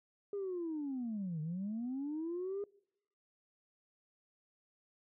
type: linear two-way sweep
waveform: sine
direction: down then up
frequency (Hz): 410.9 to 150 to 410.9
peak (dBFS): -35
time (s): 0.33-2.64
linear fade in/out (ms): 2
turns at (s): 1.41
effects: noise-tail reverb RT60 0.8 s tail -26 dB re dry + tanh soft clip ceiling -33 dBFS